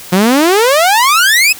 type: exponential sweep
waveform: sawtooth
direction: up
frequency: 174.61 to 2637 Hz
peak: -3 dBFS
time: 0.12-1.53 s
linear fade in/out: 10 ms
effects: white hiss -31 dBFS RMS until 1.59 s